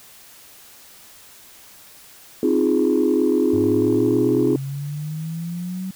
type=chord; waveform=sine; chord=F minor seventh; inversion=second; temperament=equal; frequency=261.6 / 311.1 / 349.2 / 415.3 Hz; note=C4 / Eb4 / F4 / Ab4; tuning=0 / 0 / 0 / 0 cents; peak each=-20 dBFS; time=2.43-4.56 s; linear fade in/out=2 ms
type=exponential sweep; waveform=sine; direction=up; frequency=101.5 to 190.8 Hz; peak=-25 dBFS; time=3.53-5.91 s; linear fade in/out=5 ms
effects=tanh soft clip ceiling -8 dBFS + white hiss -46 dBFS RMS until 5.95 s